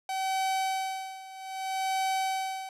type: tone with tremolo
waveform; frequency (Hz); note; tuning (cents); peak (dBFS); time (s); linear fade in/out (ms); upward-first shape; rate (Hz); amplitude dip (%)
45% pulse; 764; G5; -45; -26; 0.09-2.69; 2; sine; 0.63; 85
effects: low-pass 12000 Hz 12 dB/octave